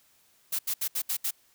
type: noise bursts at uneven times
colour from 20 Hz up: blue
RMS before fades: -29 dBFS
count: 6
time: 0.52-0.59 / 0.67-0.74 / 0.81-0.88 / 0.95-1.02 / 1.09-1.17 / 1.24-1.31 s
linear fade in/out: 10 ms
effects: white hiss -64 dBFS RMS until 1.54 s